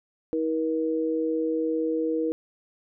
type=tone pair together; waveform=sine; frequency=319.9 / 477.7 Hz; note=D#4 / A#4; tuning=+48 / +42 cents; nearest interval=perfect fifth; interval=694 cents; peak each=-26 dBFS; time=0.33-2.32 s; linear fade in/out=0 ms; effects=none